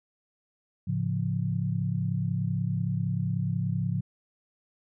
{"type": "chord", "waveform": "sine", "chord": "A augmented", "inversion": "none", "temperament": "equal with one note detuned", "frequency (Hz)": [108.17, 138.59, 174.61], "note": ["A2", "C#3", "E#3"], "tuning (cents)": [-29, 0, 0], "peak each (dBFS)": -30, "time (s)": [0.87, 4.01], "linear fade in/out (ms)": 10, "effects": []}